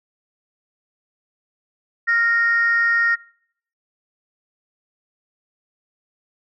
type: tone pair together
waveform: sine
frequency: 1396.9 / 1856.6 Hz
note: F6 / A#6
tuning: 0 / -7 cents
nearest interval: perfect fourth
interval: 493 cents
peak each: -20 / -15 dBFS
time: 2.07-3.16 s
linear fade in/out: 20 ms
effects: noise-tail reverb RT60 0.6 s tail -22 dB re dry + tanh soft clip ceiling -9 dBFS